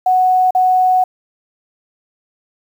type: tone with dropouts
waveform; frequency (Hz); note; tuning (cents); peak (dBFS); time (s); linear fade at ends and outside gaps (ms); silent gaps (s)
sine; 740; F#5; 0; -9; 0.06-1.04; 5; 0.508-0.549
effects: 7-bit